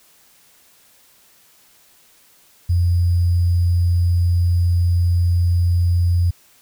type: tone with sample-and-hold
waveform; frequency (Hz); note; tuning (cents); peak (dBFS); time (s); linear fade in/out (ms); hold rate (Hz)
sine; 87.31; F2; 0; -13; 2.69-6.31; 10; 4900
effects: white hiss -53 dBFS RMS until 6.61 s